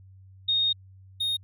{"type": "tone pair in turn", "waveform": ["sine", "triangle"], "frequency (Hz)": [3709, 3709], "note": ["A#7", "A#7"], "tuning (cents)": [-9, -9], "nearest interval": "unison", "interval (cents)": 0, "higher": "neither", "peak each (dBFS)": [-21, -23], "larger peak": "first", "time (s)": [[0.48, 0.73], [1.2, 1.37]], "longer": "first", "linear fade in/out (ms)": 10, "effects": ["added 95 Hz sine -48 dBFS peak until 1.43 s"]}